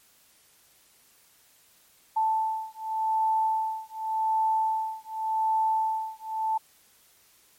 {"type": "beating tone pair", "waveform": "sine", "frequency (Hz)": [880, 880.87], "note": ["A5", "A5"], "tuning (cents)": [0, 2], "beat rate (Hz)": 0.87, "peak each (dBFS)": [-27, -27], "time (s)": [2.16, 6.58], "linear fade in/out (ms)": 10, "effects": ["white hiss -60 dBFS RMS until 7.58 s", "MP3 64 kbps"]}